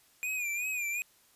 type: tone with vibrato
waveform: square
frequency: 2441 Hz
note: D#7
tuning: 34 cents flat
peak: -32 dBFS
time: 0.23-1.02 s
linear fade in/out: 0 ms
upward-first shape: sine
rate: 2.7 Hz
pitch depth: 77 cents each way
effects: white hiss -64 dBFS RMS until 1.35 s + resampled to 32000 Hz